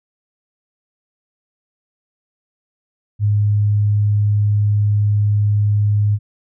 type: tone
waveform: sine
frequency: 103.83 Hz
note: G#2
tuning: in tune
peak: -12 dBFS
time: 3.19-6.19 s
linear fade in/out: 50 ms
effects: none